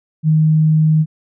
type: tone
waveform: sine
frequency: 156.2 Hz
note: D#3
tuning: 7 cents sharp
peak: -9 dBFS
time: 0.23-1.06 s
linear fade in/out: 50 ms
effects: none